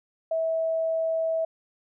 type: tone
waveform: sine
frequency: 650 Hz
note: E5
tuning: 24 cents flat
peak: -23 dBFS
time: 0.31-1.45 s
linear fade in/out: 5 ms
effects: none